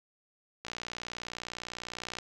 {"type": "click train", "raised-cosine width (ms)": 0.2, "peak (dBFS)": -21, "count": 93, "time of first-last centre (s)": [0.65, 2.186], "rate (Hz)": 59.9, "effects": []}